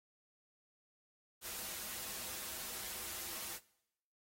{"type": "noise with comb filter", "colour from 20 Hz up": "white", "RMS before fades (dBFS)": -44, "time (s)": [1.41, 3.6], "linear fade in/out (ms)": 50, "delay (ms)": 7, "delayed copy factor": -0.6, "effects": ["noise-tail reverb RT60 0.8 s tail -21 dB re dry", "AAC 48 kbps"]}